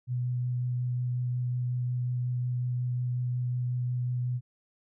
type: tone with vibrato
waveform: sine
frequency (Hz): 123.9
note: B2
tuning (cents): +6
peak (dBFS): -27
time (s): 0.07-4.41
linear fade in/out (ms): 50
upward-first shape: sine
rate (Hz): 5.5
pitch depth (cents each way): 9
effects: none